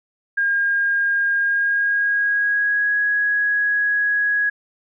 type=tone with pitch glide; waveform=sine; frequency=1617 to 1665.3 Hz; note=G#6 to G#6; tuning=-47 to +4 cents; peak=-16 dBFS; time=0.37-4.5 s; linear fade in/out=10 ms; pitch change=+51 cents; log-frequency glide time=1.37-2.97 s; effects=none